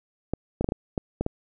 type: clicks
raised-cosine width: 2 ms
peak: -12 dBFS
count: 8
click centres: 0.336 / 0.61 / 0.644 / 0.689 / 0.721 / 0.978 / 1.21 / 1.264 s
effects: none